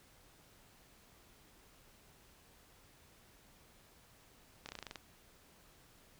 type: slowing click train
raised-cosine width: 0.2 ms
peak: -27 dBFS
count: 9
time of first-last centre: 4.66-4.958 s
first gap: 29 ms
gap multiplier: 1.07
effects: pink hiss -64 dBFS RMS until 6.19 s